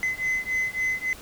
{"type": "beating tone pair", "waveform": "sine", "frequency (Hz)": [2034, 2037.6], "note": ["C7", "C7"], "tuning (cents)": [-50, -46], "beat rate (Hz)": 3.6, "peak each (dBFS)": -25, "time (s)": [0.03, 1.13], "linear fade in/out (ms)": 0, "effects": ["tanh soft clip ceiling -21 dBFS", "pink hiss -44 dBFS RMS until 1.21 s"]}